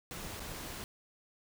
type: noise with dropouts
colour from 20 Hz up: pink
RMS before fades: -43 dBFS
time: 0.11-0.84 s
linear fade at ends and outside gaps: 0 ms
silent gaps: 0.396-0.403 s
effects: none